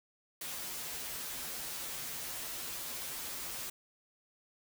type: noise with comb filter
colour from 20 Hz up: white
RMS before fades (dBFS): -41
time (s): 0.41-3.7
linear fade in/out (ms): 5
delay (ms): 10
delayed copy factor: -0.75
effects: none